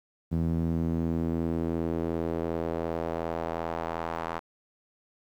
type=tone with band-pass filter sweep; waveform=sawtooth; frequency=82.7 Hz; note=E2; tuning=6 cents sharp; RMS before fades=-30 dBFS; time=0.31-4.4 s; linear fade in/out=20 ms; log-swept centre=180 to 1000 Hz; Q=1.5; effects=10-bit